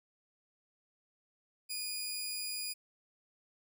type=tone pair together; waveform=15% pulse; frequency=2449 / 4898 Hz; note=D#7 / D#8; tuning=-28 / -28 cents; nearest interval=octave; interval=1200 cents; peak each=-35 / -34 dBFS; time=1.69-2.74 s; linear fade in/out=20 ms; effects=none